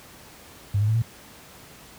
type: tone with pitch steps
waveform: sine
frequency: 101 / 105.53 / 110.27 / 115.22 Hz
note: G#2 / G#2 / A2 / A#2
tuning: -48 / +28 / +4 / -20 cents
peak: -18 dBFS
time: 0.74-1.02 s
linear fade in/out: 5 ms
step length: 70 ms
effects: pink hiss -47 dBFS RMS until 1.98 s + high-pass 60 Hz 12 dB/octave